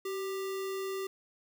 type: tone with sample-and-hold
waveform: sine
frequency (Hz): 384.3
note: G4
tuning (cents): -34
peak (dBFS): -33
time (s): 0.05-1.07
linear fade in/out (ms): 5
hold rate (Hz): 1575
effects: none